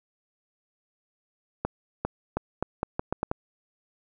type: accelerating click train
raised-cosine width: 1 ms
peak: -12 dBFS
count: 9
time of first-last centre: 1.65-3.314 s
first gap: 400 ms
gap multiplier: 0.8
effects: none